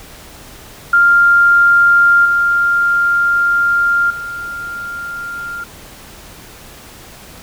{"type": "tone with level steps", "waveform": "sine", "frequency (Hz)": 1396.9, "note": "F6", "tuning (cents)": 0, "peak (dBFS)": [-6, -10, -22], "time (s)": [0.93, 5.64], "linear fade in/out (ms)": 5, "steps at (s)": [2.25, 4.1], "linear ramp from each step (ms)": 5, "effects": ["pink hiss -37 dBFS RMS until 7.42 s"]}